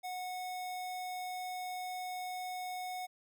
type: tone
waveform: square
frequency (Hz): 733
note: F#5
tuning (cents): -16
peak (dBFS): -39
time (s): 0.03-3.07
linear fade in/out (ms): 20
effects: none